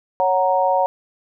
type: chord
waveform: sine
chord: F# major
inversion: second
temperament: equal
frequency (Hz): 554.4 / 740 / 932.3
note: C#5 / F#5 / A#5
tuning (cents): 0 / 0 / 0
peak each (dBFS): -19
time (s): 0.2-0.86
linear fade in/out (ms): 0
effects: none